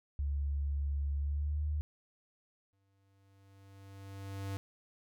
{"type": "tone with pitch glide", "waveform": "sine", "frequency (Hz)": [71, 75.14], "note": ["C#2", "D2"], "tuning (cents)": [42, 40], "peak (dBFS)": -31, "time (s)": [0.19, 1.81], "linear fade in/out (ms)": 0, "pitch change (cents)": 98, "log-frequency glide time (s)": [1.18, 1.63]}
{"type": "tone with exponential growth", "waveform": "square", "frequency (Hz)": 98, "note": "G2", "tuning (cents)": 0, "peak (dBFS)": -36, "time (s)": [2.73, 4.57], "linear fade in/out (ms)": 0, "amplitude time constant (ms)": 400}
{"effects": []}